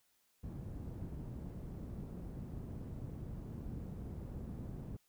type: low-pass noise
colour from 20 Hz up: white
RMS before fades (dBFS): -45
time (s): 0.43-4.97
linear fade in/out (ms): 10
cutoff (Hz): 170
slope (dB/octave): 12
effects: white hiss -75 dBFS RMS until 5.08 s